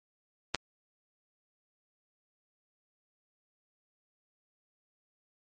clicks, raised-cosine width 0.2 ms, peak -9 / -22 dBFS, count 2, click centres 0.547 / 0.556 s, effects MP3 48 kbps

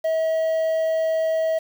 triangle tone with quantisation, 643 Hz, E5, 43 cents flat, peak -17 dBFS, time 0.04-1.59 s, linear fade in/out 10 ms, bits 7, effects none

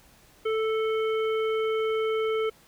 harmonic tone, 440 Hz, A4, in tune, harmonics 1 / 3 / 5 / 7, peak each -24 / -34 / -38 / -41 dBFS, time 0.45-2.5 s, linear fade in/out 10 ms, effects pink hiss -57 dBFS RMS until 2.67 s

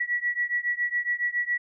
sine beating tone pair, 1934 / 1941.2 Hz, B6 / B6, -37 / -30 cents, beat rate 7.2 Hz, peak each -27 / -28 dBFS, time 0-1.58 s, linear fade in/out 10 ms, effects none

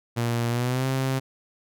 sawtooth tone with pitch glide, 118.1 to 132.56 Hz, A#2 to C3, +23 to +23 cents, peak -19 dBFS, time 0.16-1.2 s, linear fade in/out 20 ms, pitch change +200 cents, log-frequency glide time 0.5-0.87 s, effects none

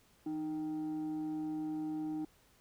sine tone with frequency modulation, 309.1 Hz, D#4, 11 cents flat, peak -34 dBFS, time 0.26-2.25 s, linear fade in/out 5 ms, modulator 472 Hz, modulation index 0.32, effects tanh soft clip ceiling -31 dBFS + pink hiss -67 dBFS RMS until 2.6 s

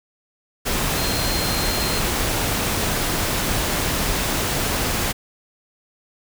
sine tone in noise, 4186 Hz, C8, in tune, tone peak -28 dBFS, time 0.97-2.01 s, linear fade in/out 20 ms, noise pink, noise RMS -22 dBFS, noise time 0.65-5.13 s, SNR -9 dB, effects none

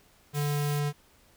square tone, 146 Hz, D3, 10 cents flat, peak -27 dBFS, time 0.33-0.93 s, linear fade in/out 50 ms
white high-pass noise, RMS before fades -43 dBFS, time 0.34-0.8 s, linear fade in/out 10 ms, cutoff 2400 Hz, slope 24 dB/octave
effects pink hiss -61 dBFS RMS until 1.36 s

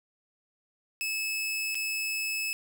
sawtooth tone with dropouts, 2600 Hz, E7, 24 cents flat, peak -26 dBFS, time 1.01-2.53 s, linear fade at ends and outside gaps 0 ms, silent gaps 1.746-1.753 s, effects none

